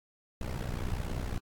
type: noise with amplitude modulation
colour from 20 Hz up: brown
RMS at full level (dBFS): -30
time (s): 0.41-1.38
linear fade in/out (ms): 2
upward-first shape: sine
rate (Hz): 61.3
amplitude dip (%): 85
effects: AAC 64 kbps